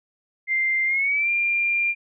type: tone with pitch glide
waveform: sine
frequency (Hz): 2093 to 2390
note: C7 to D7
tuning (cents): 0 to +30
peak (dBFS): -19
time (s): 0.47-1.95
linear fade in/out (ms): 50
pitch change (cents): +230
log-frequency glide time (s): 0.86-1.3
effects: none